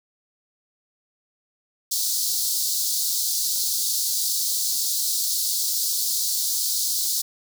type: high-pass noise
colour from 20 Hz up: pink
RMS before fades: -24 dBFS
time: 1.91-7.22 s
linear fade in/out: 10 ms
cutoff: 4100 Hz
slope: 48 dB/octave
effects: none